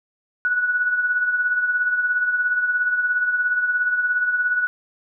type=tone with tremolo; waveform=sine; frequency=1472 Hz; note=F#6; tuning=9 cents flat; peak=-15 dBFS; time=0.45-4.67 s; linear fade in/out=0 ms; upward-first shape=triangle; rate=17 Hz; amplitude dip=60%; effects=none